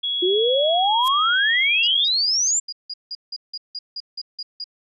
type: tone with pitch glide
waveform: sine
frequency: 3345 to 3276 Hz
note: G#7 to G#7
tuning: +12 to -24 cents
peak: -21 dBFS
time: 0.03-2.05 s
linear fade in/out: 10 ms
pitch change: -36 cents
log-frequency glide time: 0.63-1.09 s
type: exponential sweep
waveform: sine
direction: up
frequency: 349.2 to 7459 Hz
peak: -17 dBFS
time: 0.22-2.6 s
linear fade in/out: 10 ms
type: noise with exponential growth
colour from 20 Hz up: blue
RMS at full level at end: -27 dBFS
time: 1-1.08 s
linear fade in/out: 0 ms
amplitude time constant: 17 ms
type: tone bursts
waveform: sine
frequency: 4863 Hz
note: D#8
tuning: 40 cents flat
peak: -27 dBFS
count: 14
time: 1.83-4.642 s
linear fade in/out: 5 ms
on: 43 ms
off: 170 ms
effects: resampled to 32000 Hz